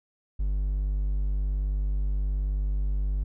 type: tone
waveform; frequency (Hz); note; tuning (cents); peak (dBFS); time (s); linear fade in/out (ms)
triangle; 49.4; G1; +14; -22; 0.39-3.24; 10
effects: none